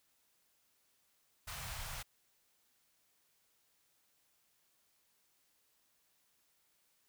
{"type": "band-stop noise", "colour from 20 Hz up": "pink", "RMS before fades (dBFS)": -44, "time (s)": [1.47, 2.03], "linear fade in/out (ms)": 10, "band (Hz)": [140, 690], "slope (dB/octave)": 24, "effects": ["white hiss -75 dBFS RMS until 7.08 s"]}